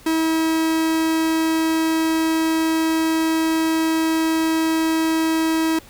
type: tone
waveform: 45% pulse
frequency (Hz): 321.9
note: E4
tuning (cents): -41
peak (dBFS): -17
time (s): 0.06-5.79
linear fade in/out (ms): 5
effects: pink hiss -46 dBFS RMS until 5.89 s